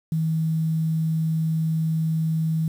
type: tone with quantisation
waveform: sine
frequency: 160 Hz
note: D#3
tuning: 49 cents sharp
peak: -20 dBFS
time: 0.12-2.68 s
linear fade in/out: 2 ms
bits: 8
effects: none